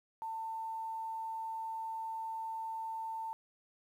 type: tone with quantisation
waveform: sine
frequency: 895 Hz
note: A5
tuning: 29 cents sharp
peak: -37 dBFS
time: 0.22-3.33 s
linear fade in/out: 0 ms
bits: 11
effects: none